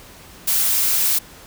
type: noise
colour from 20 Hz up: blue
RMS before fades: -18 dBFS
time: 0.47-1.19 s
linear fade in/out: 10 ms
effects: pink hiss -43 dBFS RMS until 1.46 s